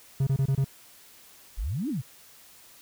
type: tone bursts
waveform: triangle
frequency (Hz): 135.4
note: C#3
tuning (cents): -40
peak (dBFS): -19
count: 5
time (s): 0.2-0.645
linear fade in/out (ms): 5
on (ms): 69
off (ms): 25
type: exponential two-way sweep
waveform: sine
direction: up then down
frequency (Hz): 37.97 to 330.6 to 106.9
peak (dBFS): -27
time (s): 1.57-2.02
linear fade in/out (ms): 20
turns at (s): 1.89
effects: white hiss -53 dBFS RMS until 2.81 s